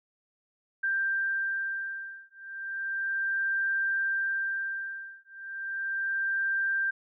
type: beating tone pair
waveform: sine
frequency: 1579 / 1579.34 Hz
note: G6 / G6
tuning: +12 / +12 cents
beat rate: 0.34 Hz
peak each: -31 dBFS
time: 0.83-6.91 s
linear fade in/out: 10 ms
effects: none